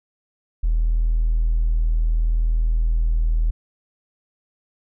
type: tone with tanh clipping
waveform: triangle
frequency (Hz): 40.35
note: E1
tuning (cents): -36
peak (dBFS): -15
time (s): 0.63-3.51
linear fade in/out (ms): 10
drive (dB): 1
effects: none